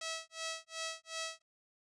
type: tone with tremolo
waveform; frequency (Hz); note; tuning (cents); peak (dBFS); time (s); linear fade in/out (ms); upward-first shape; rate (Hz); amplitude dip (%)
5% pulse; 649; E5; -27; -25; 0.01-1.42; 5; sine; 2.7; 100
effects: low-pass 8000 Hz 12 dB/octave